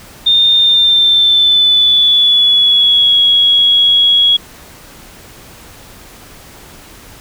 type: tone with pitch glide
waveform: sine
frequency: 3629 to 3328 Hz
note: A#7 to G#7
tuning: -47 to +3 cents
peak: -6 dBFS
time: 0.26-4.37 s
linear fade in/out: 10 ms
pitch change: -150 cents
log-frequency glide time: 0.56-3.19 s
effects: pink hiss -37 dBFS RMS until 7.2 s